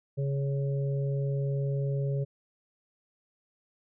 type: harmonic tone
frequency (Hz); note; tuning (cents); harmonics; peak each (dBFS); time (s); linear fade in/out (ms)
138.59; C#3; 0; 1 / 3 / 4; -27 / -37 / -39; 0.17-2.25; 20
effects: none